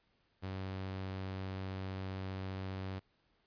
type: tone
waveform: sawtooth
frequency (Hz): 95.1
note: F#2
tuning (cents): +48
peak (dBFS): -35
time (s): 0.42-3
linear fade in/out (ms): 20
effects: pink hiss -75 dBFS RMS until 3.46 s + resampled to 11025 Hz